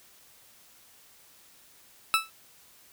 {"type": "tone with exponential decay", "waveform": "20% pulse", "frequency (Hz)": 1313, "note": "E6", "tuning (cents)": -7, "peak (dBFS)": -12, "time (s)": [2.14, 2.3], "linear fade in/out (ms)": 0, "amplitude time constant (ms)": 34, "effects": ["white hiss -57 dBFS RMS until 2.92 s"]}